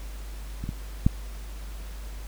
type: clicks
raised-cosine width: 5 ms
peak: -20 / -18 / -6 dBFS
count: 3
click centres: 0.64 / 0.691 / 1.065 s
effects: added 50 Hz sine -35 dBFS peak until 2.27 s + pink hiss -48 dBFS RMS until 2.27 s